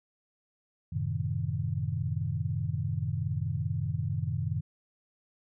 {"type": "chord", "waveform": "sine", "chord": "F# diminished seventh", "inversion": "none", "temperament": "equal", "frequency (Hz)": [92.5, 110, 130.81, 155.56], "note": ["F#2", "A2", "C3", "Eb3"], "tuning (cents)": [0, 0, 0, 0], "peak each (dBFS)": -34, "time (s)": [0.92, 4.61], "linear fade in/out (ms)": 10, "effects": []}